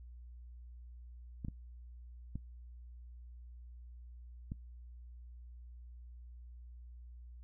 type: clicks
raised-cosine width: 5 ms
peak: -28 dBFS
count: 4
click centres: 1.448 / 1.484 / 2.356 / 4.519 s
effects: noise-tail reverb RT60 0.1 s tail -19 dB re dry + added 60 Hz sine -49 dBFS peak until 7.43 s